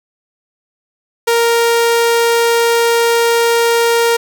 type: tone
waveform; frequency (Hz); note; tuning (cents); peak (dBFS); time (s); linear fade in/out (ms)
sawtooth; 466.2; A#4; 0; -6; 1.27-4.17; 10
effects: none